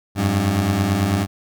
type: beating tone pair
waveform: 20% pulse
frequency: 91 / 100.1 Hz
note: F#2 / G2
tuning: -28 / +37 cents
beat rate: 9.1 Hz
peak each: -18 / -13 dBFS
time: 0.15-1.27 s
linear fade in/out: 50 ms
effects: none